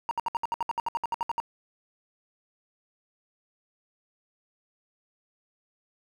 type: tone bursts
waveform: triangle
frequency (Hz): 933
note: A#5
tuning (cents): +1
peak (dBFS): -23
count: 16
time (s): 0.09-1.401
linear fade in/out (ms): 0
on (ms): 21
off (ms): 65
effects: none